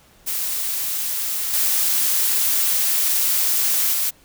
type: noise with level steps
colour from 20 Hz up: blue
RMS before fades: -24 / -19 / -21 dBFS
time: 0.26-4.11 s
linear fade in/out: 20 ms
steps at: 1.53 / 3.93 s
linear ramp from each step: 10 ms
effects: pink hiss -53 dBFS RMS until 4.24 s